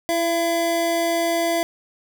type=tone pair together; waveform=square; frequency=334.2 / 675 Hz; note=E4 / E5; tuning=+24 / +41 cents; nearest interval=octave; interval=1217 cents; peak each=-25 / -21 dBFS; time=0.09-1.63 s; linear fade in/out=0 ms; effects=none